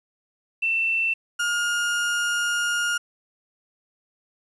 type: tone pair in turn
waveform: sine / 35% pulse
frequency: 2681 / 1420.2 Hz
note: E7 / F6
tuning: +29 / +29 cents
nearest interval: major seventh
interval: 1100 cents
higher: first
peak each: -20 dBFS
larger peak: neither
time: 0.62-1.14 / 1.39-2.98 s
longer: second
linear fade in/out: 10 ms
effects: resampled to 24000 Hz + 9-bit